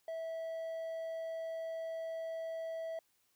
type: tone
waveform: triangle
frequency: 653 Hz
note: E5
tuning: 17 cents flat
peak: -36 dBFS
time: 0.08-2.99 s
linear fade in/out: 2 ms
effects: white hiss -75 dBFS RMS until 3.35 s